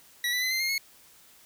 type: tone with pitch steps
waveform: 25% pulse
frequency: 1936 / 1982.4 / 2030 / 2079 / 2128 / 2179 Hz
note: B6 / B6 / B6 / C7 / C7 / C#7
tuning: -35 / +6 / +47 / -12 / +29 / -30 cents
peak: -22 dBFS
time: 0.24-0.78 s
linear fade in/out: 2 ms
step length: 90 ms
effects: white hiss -56 dBFS RMS until 1.45 s